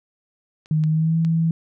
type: clicks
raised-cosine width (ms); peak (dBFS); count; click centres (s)
0.2; -31 / -24 / -22; 3; 0.659 / 0.838 / 1.249
type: tone with pitch glide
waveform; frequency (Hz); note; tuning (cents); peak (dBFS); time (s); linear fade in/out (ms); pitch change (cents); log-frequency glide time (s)
sine; 155.5 to 163.8; D#3 to E3; -1 to -11; -16; 0.71-1.51; 2; +90; 0.87-1.17
effects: none